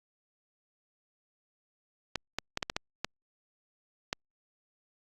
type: clicks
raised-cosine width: 0.2 ms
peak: -13 dBFS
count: 8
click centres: 2.157 / 2.386 / 2.574 / 2.628 / 2.699 / 2.765 / 3.046 / 4.129 s
effects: Opus 48 kbps